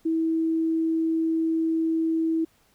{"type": "tone", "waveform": "sine", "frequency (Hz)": 324.4, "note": "E4", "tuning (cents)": -28, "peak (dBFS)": -21, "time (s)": [0.05, 2.45], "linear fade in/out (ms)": 10, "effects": ["pink hiss -63 dBFS RMS until 2.74 s"]}